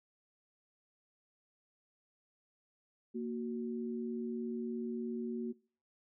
sine tone pair together, 233.1 / 370 Hz, A#3 / F#4, 0 / 0 cents, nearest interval minor sixth, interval 800 cents, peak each -37 / -40 dBFS, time 3.14-5.53 s, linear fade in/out 20 ms, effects noise-tail reverb RT60 0.4 s tail -22 dB re dry

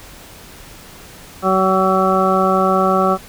harmonic tone, 189.1 Hz, F#3, 38 cents sharp, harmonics 1 / 2 / 3 / 4 / 6 / 7, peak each -19 / -19 / -19 / -19 / -19 / -19 dBFS, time 1.42-3.18 s, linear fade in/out 50 ms, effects pink hiss -39 dBFS RMS until 3.28 s

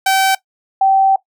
sawtooth / sine tone pair in turn, 770 / 774.4 Hz, G5 / G5, -31 / -21 cents, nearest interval unison, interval 10 cents, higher second, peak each -7 / -8 dBFS, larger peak first, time 0.06-0.35 / 0.81-1.16 s, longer second, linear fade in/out 5 ms, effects noise-tail reverb RT60 0.1 s tail -18 dB re dry

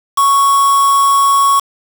triangle tone with quantisation, 1108.7 Hz, C#6, in tune, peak -6 dBFS, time 0.17-1.6 s, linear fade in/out 10 ms, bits 3, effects none

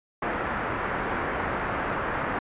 white low-pass noise, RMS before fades -29 dBFS, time 0.22-2.39 s, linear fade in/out 5 ms, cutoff 1700 Hz, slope 24 dB/octave, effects resampled to 8000 Hz

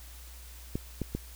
clicks, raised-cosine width 3 ms, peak -18 dBFS, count 3, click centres 0.755 / 1.017 / 1.15 s, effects added 60 Hz sine -46 dBFS peak until 1.35 s + white hiss -52 dBFS RMS until 1.35 s

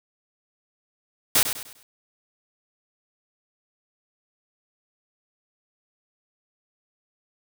white noise with echo, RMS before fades -18 dBFS, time 1.35-1.43 s, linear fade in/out 2 ms, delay 100 ms, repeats 4, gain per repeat -9 dB, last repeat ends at 1.83 s, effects none

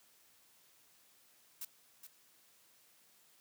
blue noise with echo, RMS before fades -43 dBFS, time 1.61-1.65 s, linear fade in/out 5 ms, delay 420 ms, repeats 1, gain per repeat -9 dB, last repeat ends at 2.07 s, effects white hiss -67 dBFS RMS until 3.4 s + high-pass 100 Hz 12 dB/octave

